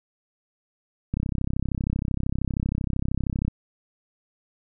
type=click train; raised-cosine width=5 ms; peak=-13 dBFS; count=78; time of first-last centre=1.14-3.48 s; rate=32.9 Hz; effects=none